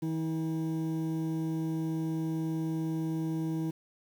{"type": "tone pair together", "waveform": "triangle", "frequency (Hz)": [160.5, 321], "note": ["E3", "E4"], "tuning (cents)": [-46, -46], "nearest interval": "octave", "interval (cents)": 1200, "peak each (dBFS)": [-29, -29], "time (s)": [0.02, 3.71], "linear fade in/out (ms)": 10, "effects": ["tanh soft clip ceiling -25 dBFS", "9-bit"]}